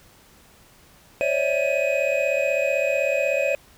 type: tone cluster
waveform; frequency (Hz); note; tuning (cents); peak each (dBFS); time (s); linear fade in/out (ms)
triangle; 537 / 573 / 648 / 2509; C5 / D5 / E5 / D#7; +45 / -43 / -30 / +14; -23 / -22 / -25 / -24; 1.21-3.55; 0
effects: pink hiss -53 dBFS RMS until 3.77 s